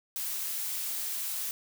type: noise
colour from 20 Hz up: blue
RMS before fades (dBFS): -34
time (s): 0.16-1.51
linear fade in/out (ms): 0
effects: none